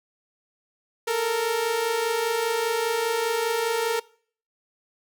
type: tone pair together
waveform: sawtooth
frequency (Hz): 437.9 / 462.9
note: A4 / A#4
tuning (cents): -8 / -12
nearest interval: minor second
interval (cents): 96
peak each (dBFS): -25 / -20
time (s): 1.07-4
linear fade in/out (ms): 10
effects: noise-tail reverb RT60 0.5 s tail -22 dB re dry